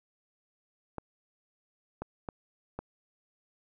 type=clicks; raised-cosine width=1 ms; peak=-22 dBFS; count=4; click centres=0.983 / 2.02 / 2.288 / 2.79 s; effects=none